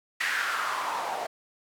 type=noise with band-pass filter sweep; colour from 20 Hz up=white; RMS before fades=-30 dBFS; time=0.2-1.27 s; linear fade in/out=10 ms; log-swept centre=1900 to 670 Hz; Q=3.8; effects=none